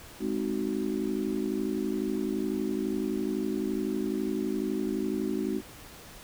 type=chord; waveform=sine; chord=Ab dominant seventh; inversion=none; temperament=just; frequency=207.7 / 259.6 / 311.5 / 373.8 Hz; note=Ab3 / C4 / Eb4 / Gb4; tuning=0 / -13 / +2 / +18 cents; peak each=-33 dBFS; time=0.19-5.62 s; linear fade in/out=50 ms; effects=pink hiss -48 dBFS RMS until 6.23 s